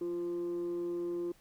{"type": "tone with frequency modulation", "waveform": "sine", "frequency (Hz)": 346.9, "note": "F4", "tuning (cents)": -12, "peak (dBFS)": -31, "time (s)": [0.01, 1.32], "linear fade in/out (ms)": 5, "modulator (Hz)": 169, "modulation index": 0.24, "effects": ["tanh soft clip ceiling -31 dBFS", "pink hiss -65 dBFS RMS until 1.4 s"]}